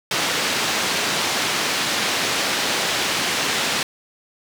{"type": "band-pass noise", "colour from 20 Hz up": "white", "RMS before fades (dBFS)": -22, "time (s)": [0.11, 3.83], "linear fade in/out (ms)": 2, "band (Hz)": [140, 4500], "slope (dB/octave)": 12, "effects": []}